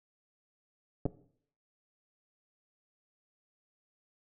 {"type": "clicks", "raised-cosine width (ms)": 2, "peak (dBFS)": -18, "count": 2, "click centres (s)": [1.055, 1.062], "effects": ["noise-tail reverb RT60 0.6 s tail -17 dB re dry"]}